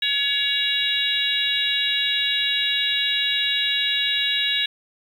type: harmonic tone with a mistuned harmonic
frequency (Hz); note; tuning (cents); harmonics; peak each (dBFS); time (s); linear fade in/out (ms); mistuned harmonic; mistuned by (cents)
563; C#5; +27; 3 / 4 / 5 / 6 / 7; -28 / -29 / -26 / -26 / -23; 0.02-4.66; 5; 7; -50
effects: 8-bit